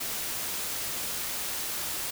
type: noise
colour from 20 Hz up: white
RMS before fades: -33 dBFS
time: 0-2.11 s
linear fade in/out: 10 ms
effects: none